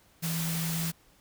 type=tone in noise; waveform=sine; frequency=164.81 Hz; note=E3; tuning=in tune; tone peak=-30 dBFS; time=0.22-0.92 s; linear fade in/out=20 ms; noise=white; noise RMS=-35 dBFS; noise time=0.22-0.92 s; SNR=+2 dB; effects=pink hiss -62 dBFS RMS until 1.2 s